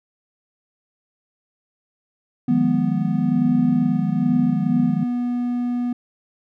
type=chord; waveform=sine; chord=F half-diminished seventh; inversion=third; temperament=equal with one note detuned; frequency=155.56 / 177.97 / 207.7 / 246.9 Hz; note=Eb3 / F3 / Ab3 / Cb4; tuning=0 / +33 / 0 / 0 cents; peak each=-24 / -23 / -23 / -25 dBFS; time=2.48-5.04 s; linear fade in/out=10 ms
type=tone with pitch glide; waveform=triangle; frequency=246 to 243.9 Hz; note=B3 to B3; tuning=-7 to -21 cents; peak=-18 dBFS; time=2.48-5.93 s; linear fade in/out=5 ms; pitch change=-14 cents; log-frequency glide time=3.85-4.89 s
effects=none